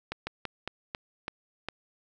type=slowing click train; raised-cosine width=0.3 ms; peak=-17 dBFS; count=7; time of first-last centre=0.12-1.686 s; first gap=150 ms; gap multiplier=1.22; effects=none